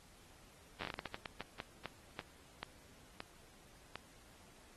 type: slowing click train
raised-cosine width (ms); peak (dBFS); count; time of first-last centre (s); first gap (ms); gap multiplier
0.3; -25; 18; 0.81-3.956; 10; 1.31
effects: pink hiss -63 dBFS RMS until 4.76 s + AAC 32 kbps